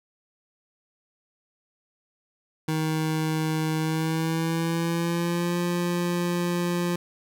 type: tone with pitch glide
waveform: 25% pulse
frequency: 157.5 to 174.76 Hz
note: D#3 to F3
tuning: +21 to +1 cents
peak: -20 dBFS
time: 2.68-6.96 s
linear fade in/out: 5 ms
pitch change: +180 cents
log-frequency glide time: 3.78-5.59 s
effects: none